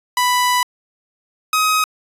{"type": "tone pair in turn", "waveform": "sawtooth", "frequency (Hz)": [990, 1262.9], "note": ["B5", "D#6"], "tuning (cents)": [4, 25], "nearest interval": "major third", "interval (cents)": 421, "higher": "second", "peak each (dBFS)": -10, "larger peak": "neither", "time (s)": [[0.17, 0.63], [1.53, 1.84]], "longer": "first", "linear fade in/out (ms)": 2, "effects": ["resampled to 32000 Hz"]}